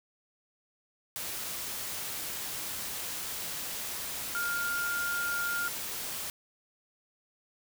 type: tone in noise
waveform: sine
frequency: 1406 Hz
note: F6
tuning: 11 cents sharp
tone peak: -30 dBFS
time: 4.35-5.68 s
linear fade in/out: 0 ms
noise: white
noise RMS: -37 dBFS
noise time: 1.16-6.3 s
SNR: +4 dB
effects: none